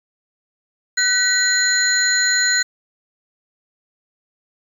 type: tone cluster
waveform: sine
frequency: 1505 / 1938 / 4117 / 6860 Hz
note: F#6 / B6 / C8 / A8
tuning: +29 / -33 / -29 / -45 cents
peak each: -20 dBFS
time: 0.97-2.63 s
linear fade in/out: 10 ms
effects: 7-bit